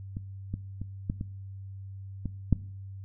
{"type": "clicks", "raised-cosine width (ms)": 5, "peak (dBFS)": [-23, -20, -24, -16, -21, -19, -9], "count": 7, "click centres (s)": [0.169, 0.54, 0.816, 1.099, 1.211, 2.257, 2.527], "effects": ["noise-tail reverb RT60 0.6 s tail -20 dB re dry", "added 97 Hz sine -39 dBFS peak until 3.04 s"]}